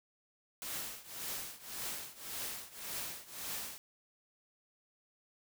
white noise with tremolo, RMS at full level -39 dBFS, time 0.62-3.78 s, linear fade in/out 0 ms, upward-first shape triangle, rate 1.8 Hz, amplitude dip 90%, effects none

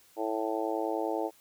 harmonic tone, 110 Hz, A2, in tune, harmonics 3 / 4 / 5 / 6 / 7 / 8, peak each -34 / -35 / -36 / -37 / -37 / -38 dBFS, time 0.16-1.31 s, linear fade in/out 50 ms, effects white hiss -61 dBFS RMS until 1.4 s

